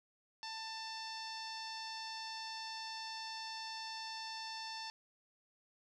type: tone with low-pass filter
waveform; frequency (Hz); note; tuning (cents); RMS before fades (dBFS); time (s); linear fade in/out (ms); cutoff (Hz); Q
sawtooth; 890; A5; +20; -45; 0.43-4.9; 0; 5000; 7.9
effects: none